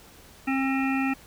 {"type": "harmonic tone", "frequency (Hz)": 267.8, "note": "C4", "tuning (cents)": 40, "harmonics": [1, 3, 5, 7, 9, 10], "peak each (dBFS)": [-24, -32, -35, -35, -34, -36], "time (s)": [0.47, 1.14], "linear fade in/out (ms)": 10, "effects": ["pink hiss -51 dBFS RMS until 1.26 s"]}